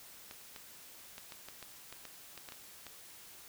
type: clicks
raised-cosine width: 0.2 ms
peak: -29 dBFS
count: 12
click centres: 0.311 / 0.562 / 1.181 / 1.322 / 1.486 / 1.627 / 1.926 / 2.053 / 2.377 / 2.488 / 2.522 / 2.867 s
effects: white hiss -54 dBFS RMS until 3.48 s